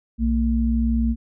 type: tone pair together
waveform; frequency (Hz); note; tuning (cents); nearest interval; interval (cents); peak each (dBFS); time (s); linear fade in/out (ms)
sine; 61.27 / 228.4; B1 / A#3; -13 / -35; octave + major seventh; 2278; -20; 0.18-1.16; 50
effects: none